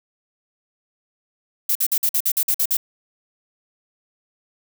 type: noise bursts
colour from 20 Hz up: violet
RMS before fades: -19 dBFS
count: 10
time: 1.69-2.77 s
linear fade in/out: 5 ms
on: 63 ms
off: 50 ms
effects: none